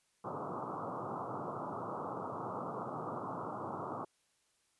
white band-pass noise, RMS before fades -41 dBFS, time 0.24-4.05 s, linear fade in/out 10 ms, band 100 to 1300 Hz, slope 96 dB/octave, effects white hiss -75 dBFS RMS until 4.79 s + resampled to 24000 Hz

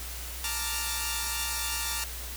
5% pulse chord, Bb major seventh, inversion third, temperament equal, 880 / 932.3 / 1174.7 / 1396.9 Hz, A5 / Bb5 / D6 / F6, 0 / 0 / 0 / 0 cents, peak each -24 dBFS, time 0.44-2.04 s, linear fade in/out 2 ms, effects added 60 Hz sine -39 dBFS peak until 2.36 s + white hiss -40 dBFS RMS until 2.36 s

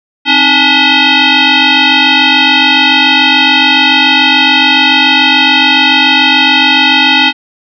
sine tone with frequency modulation, 310 Hz, D#4, 6 cents flat, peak -4 dBFS, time 0.25-7.33 s, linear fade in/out 50 ms, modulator 573 Hz, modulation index 6.2, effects none

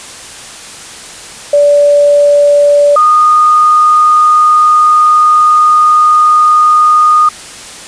sine tone pair in turn, 579 / 1229.7 Hz, D5 / D#6, -25 / -21 cents, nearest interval octave + minor second, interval 1304 cents, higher second, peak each -3 dBFS, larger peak neither, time 1.53-2.96 / 2.96-7.29 s, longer second, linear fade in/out 5 ms, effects white hiss -28 dBFS RMS until 7.87 s + resampled to 22050 Hz

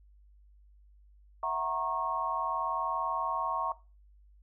sine chord, F# dominant seventh, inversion third, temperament equal with one note detuned, 659.3 / 740 / 932.3 / 1092.2 Hz, E5 / F#5 / A#5 / C#6, 0 / 0 / 0 / -26 cents, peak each -37 / -38 / -34 / -33 dBFS, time 1.43-3.72 s, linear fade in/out 2 ms, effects noise-tail reverb RT60 0.3 s tail -19 dB re dry + added 50 Hz sine -56 dBFS peak until 4.42 s

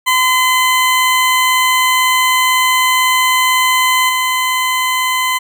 20% pulse tone with level steps, 1022 Hz, C6, 41 cents flat, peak -5 / -8 dBFS, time 0.06-5.39 s, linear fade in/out 20 ms, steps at 4.09 s, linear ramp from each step 2 ms, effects none

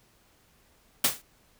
white noise with exponential decay, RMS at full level -18 dBFS, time 1.04-1.22 s, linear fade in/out 5 ms, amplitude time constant 39 ms, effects pink hiss -63 dBFS RMS until 1.59 s

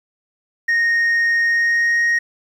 sine tone with pitch glide, 1857 to 1872.1 Hz, A#6 to A#6, -7 to +7 cents, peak -11 dBFS, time 0.68-2.19 s, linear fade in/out 10 ms, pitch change +14 cents, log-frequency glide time 1.45-2.05 s, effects tanh soft clip ceiling -13 dBFS + 8-bit

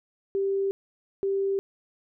sine tone pair in turn, 392 / 392 Hz, G4 / G4, 0 / 0 cents, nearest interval unison, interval 0 cents, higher neither, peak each -23 dBFS, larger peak neither, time 0.35-0.71 / 1.23-1.59 s, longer neither, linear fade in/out 0 ms, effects none

